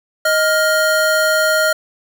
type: tone pair together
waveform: square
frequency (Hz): 626.3 / 1406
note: D#5 / F6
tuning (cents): +11 / +11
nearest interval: octave + major second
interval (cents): 1400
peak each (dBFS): -16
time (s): 0.25-1.73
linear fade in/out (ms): 5
effects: none